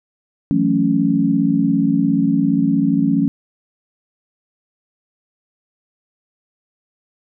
sine chord, F# minor seventh, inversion third, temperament equal, 164.81 / 185 / 220 / 277.2 Hz, E3 / F#3 / A3 / C#4, 0 / 0 / 0 / 0 cents, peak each -21 / -20 / -19 / -16 dBFS, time 0.51-3.28 s, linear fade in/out 0 ms, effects none

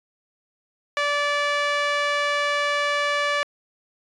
sawtooth tone with band-pass filter, 580 Hz, D5, 22 cents flat, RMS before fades -23 dBFS, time 0.97-3.43 s, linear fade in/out 0 ms, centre 1900 Hz, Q 0.99, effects resampled to 22050 Hz

